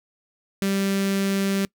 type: tone with notch filter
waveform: sawtooth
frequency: 196 Hz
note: G3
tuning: in tune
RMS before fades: -23 dBFS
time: 0.62-1.65 s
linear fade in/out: 0 ms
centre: 860 Hz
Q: 1
effects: noise-tail reverb RT60 0.1 s tail -24 dB re dry